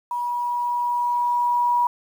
sine tone with level ramp, 966 Hz, B5, 39 cents flat, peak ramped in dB -23 to -16 dBFS, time 0.11-1.87 s, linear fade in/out 2 ms, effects 8-bit

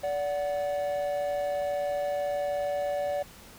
triangle tone pair together, 578.5 / 740 Hz, D5 / F#5, -26 / 0 cents, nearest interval major third, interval 426 cents, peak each -26 / -32 dBFS, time 0.03-3.23 s, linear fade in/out 10 ms, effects pink hiss -50 dBFS RMS until 3.58 s

